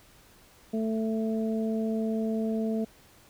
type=harmonic tone; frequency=221.2 Hz; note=A3; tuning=9 cents sharp; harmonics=1 / 2 / 3; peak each=-27 / -33 / -37 dBFS; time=0.73-2.85 s; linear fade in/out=10 ms; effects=pink hiss -57 dBFS RMS until 3.29 s